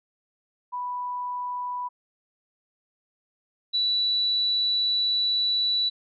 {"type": "tone pair in turn", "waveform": "sine", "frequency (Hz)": [987, 3948], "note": ["B5", "B7"], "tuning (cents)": [-1, -1], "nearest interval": "2 octaves", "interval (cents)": 2400, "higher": "second", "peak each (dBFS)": [-28, -21], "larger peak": "second", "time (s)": [[0.72, 1.89], [3.73, 5.9]], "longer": "second", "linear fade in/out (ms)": 20, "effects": []}